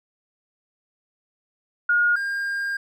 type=tone pair in turn; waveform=sine / triangle; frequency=1432 / 1607.4 Hz; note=F6 / G6; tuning=+43 / +43 cents; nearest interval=major second; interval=200 cents; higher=second; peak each=-16 / -22 dBFS; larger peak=first; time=1.89-2.16 / 2.16-2.77 s; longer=second; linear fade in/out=5 ms; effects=none